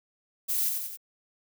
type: noise with echo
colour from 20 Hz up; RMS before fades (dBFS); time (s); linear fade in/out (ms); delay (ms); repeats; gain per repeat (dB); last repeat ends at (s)
violet; -28; 0.48-0.7; 20; 91; 3; -4; 0.973
effects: none